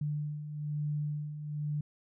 sine beating tone pair, 147.9 / 149 Hz, D3 / D3, +13 / +25 cents, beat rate 1.1 Hz, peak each -40 / -33 dBFS, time 0.01-1.81 s, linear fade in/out 5 ms, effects none

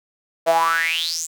sawtooth tone with high-pass filter sweep, 164.4 Hz, E3, 4 cents flat, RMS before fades -20 dBFS, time 0.46-1.27 s, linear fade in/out 20 ms, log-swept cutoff 590 to 7700 Hz, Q 9.8, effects none

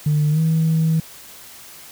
sine tone with pitch glide, 150 to 160.77 Hz, D3 to E3, +37 to -43 cents, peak -13 dBFS, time 0.06-1 s, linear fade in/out 5 ms, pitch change +120 cents, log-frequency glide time 0.31-0.4 s, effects tanh soft clip ceiling -11 dBFS + white hiss -41 dBFS RMS until 1.91 s

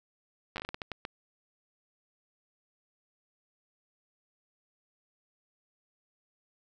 slowing click train, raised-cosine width 0.3 ms, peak -20 dBFS, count 11, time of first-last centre 0.56-1.051 s, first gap 9 ms, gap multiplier 1.35, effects none

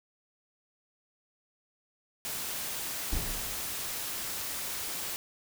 white noise, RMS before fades -36 dBFS, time 2.25-5.16 s, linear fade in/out 0 ms
brown noise with exponential decay, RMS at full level -30 dBFS, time 3.12-3.95 s, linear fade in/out 5 ms, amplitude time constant 180 ms
effects none

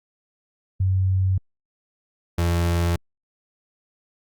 sine / 35% pulse tone pair in turn, 94.3 / 85.55 Hz, F#2 / F2, +33 / -35 cents, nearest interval major second, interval 168 cents, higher first, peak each -17 dBFS, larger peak neither, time 0.8-1.38 / 2.38-2.96 s, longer neither, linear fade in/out 5 ms, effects Opus 48 kbps

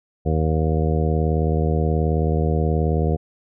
harmonic tone, 78.7 Hz, D#2, 20 cents sharp, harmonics 1 / 2 / 3 / 4 / 5 / 6 / 7 / 9, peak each -20 / -22 / -29 / -31 / -28 / -27 / -32 / -31 dBFS, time 0.25-3.17 s, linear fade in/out 20 ms, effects none

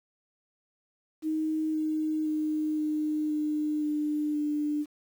sine tone with pitch steps, 313.2 / 310.5 / 307.8 / 305.2 / 302.5 / 299.9 / 297.3 Hz, D#4 / D#4 / D#4 / D#4 / D#4 / D4 / D4, +11 / -3 / -19 / -33 / -49 / +36 / +21 cents, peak -26 dBFS, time 1.22-4.86 s, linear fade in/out 50 ms, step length 520 ms, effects 9-bit

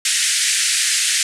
white band-pass noise, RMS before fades -18 dBFS, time 0.05-1.23 s, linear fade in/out 2 ms, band 1600 to 9700 Hz, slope 48 dB/octave, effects none

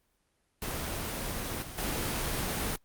pink noise with level steps, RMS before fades -35 / -42 / -32 dBFS, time 0.62-2.76 s, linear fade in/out 2 ms, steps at 1.62 / 1.78 s, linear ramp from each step 5 ms, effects pink hiss -74 dBFS RMS until 2.84 s + Opus 24 kbps

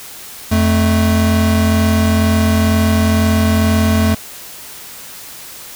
square tone pair together, 87.1 / 219.2 Hz, F2 / A3, -4 / -6 cents, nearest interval octave + major third, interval 1598 cents, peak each -14 dBFS, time 0.51-4.15 s, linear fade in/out 10 ms, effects white hiss -33 dBFS RMS until 5.75 s

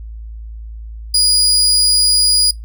30% pulse tone, 4900 Hz, D#8, 27 cents flat, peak -7 dBFS, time 1.14-2.51 s, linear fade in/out 5 ms, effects noise-tail reverb RT60 0.2 s tail -25 dB re dry + added 55 Hz sine -27 dBFS peak until 2.64 s

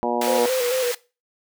harmonic tone, 120 Hz, B2, 49 cents flat, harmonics 2 / 3 / 4 / 5 / 6 / 7 / 8, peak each -28 / -28 / -28 / -28 / -28 / -28 / -28 dBFS, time 0.03-0.46 s, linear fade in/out 0 ms
pink high-pass noise, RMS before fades -29 dBFS, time 0.21-0.95 s, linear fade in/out 5 ms, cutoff 1200 Hz, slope 12 dB/octave
sine tone with vibrato, 501 Hz, B4, 25 cents sharp, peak -20 dBFS, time 0.27-0.92 s, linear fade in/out 10 ms, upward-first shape square, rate 4.5 Hz, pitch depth 51 cents each way
effects noise-tail reverb RT60 0.3 s tail -20 dB re dry

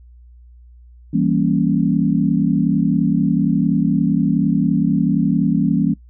sine chord, E diminished seventh, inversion none, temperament equal, 164.81 / 196 / 233.1 / 277.2 Hz, E3 / G3 / Bb3 / Db4, 0 / 0 / 0 / 0 cents, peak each -19 dBFS, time 1.13-5.94 s, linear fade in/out 10 ms, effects noise-tail reverb RT60 0.1 s tail -21 dB re dry + added 60 Hz sine -41 dBFS peak until 6.09 s

